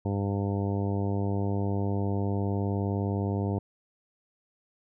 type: harmonic tone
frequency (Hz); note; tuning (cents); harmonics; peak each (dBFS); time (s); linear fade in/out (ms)
99.7; G2; +30; 1 / 2 / 3 / 4 / 5 / 6 / 7 / 8 / 9; -28 / -32 / -35 / -36 / -39 / -44 / -41 / -47 / -43; 0.05-3.59; 5
effects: none